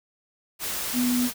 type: tone in noise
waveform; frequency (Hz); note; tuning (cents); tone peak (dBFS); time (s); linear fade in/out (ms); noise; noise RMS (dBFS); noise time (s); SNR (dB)
sine; 246.9; B3; 0; -21; 0.93-1.3; 50; white; -30; 0.59-1.34; +6
effects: none